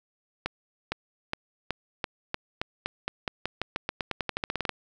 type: accelerating click train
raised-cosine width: 0.3 ms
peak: -12 dBFS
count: 25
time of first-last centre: 0.46-4.693 s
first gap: 460 ms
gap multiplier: 0.9
effects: none